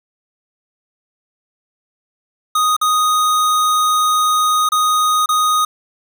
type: tone with dropouts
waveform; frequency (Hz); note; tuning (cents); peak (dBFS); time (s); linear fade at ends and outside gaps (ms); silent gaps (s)
square; 1244; D#6; -1; -13; 2.55-5.65; 5; 2.766-2.813 / 4.69-4.719 / 5.26-5.289
effects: none